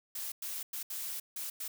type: noise bursts at uneven times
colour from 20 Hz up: blue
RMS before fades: -39 dBFS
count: 6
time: 0.15-0.32 / 0.42-0.63 / 0.73-0.83 / 0.9-1.2 / 1.36-1.5 / 1.6-1.68 s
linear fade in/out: 5 ms
effects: none